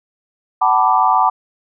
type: chord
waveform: sine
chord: B minor seventh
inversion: second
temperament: equal with one note detuned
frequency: 753.4 / 880 / 987.8 / 1174.7 Hz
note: F#5 / A5 / B5 / D6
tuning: +31 / 0 / 0 / 0 cents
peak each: -16 dBFS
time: 0.61-1.3 s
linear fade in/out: 10 ms
effects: none